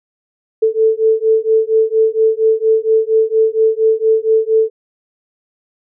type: beating tone pair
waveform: sine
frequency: 440 / 444.3 Hz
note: A4 / A4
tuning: 0 / +17 cents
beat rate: 4.3 Hz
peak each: -13 dBFS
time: 0.62-4.7 s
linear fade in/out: 10 ms
effects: none